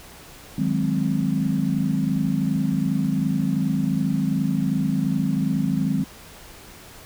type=chord; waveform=sine; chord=Ab dominant seventh; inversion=second; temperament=equal; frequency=155.56 / 185 / 207.7 / 261.6 Hz; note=Eb3 / Gb3 / Ab3 / C4; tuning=0 / 0 / 0 / 0 cents; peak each=-25 dBFS; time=0.58-6.04 s; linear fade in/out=5 ms; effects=pink hiss -44 dBFS RMS until 7.05 s